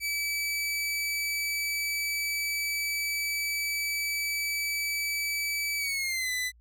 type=tone with pitch glide; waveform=sawtooth; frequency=2300 to 2002 Hz; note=D7 to B6; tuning=-37 to +23 cents; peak=-25 dBFS; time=0-6.52 s; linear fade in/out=50 ms; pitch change=-240 cents; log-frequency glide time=5.78-6.31 s; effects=added 58 Hz sine -55 dBFS peak until 6.6 s